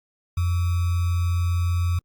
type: tone with sample-and-hold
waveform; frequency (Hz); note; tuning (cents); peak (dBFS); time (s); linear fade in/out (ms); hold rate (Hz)
sine; 87.31; F2; 0; -19; 0.37-1.99; 5; 1225
effects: Opus 48 kbps